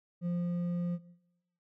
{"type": "tone with hard clipping", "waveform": "sine", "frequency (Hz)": 174.61, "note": "F3", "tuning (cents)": 0, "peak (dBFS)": -31, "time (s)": [0.21, 0.99], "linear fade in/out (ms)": 50, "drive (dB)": 4, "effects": ["noise-tail reverb RT60 0.9 s tail -19 dB re dry"]}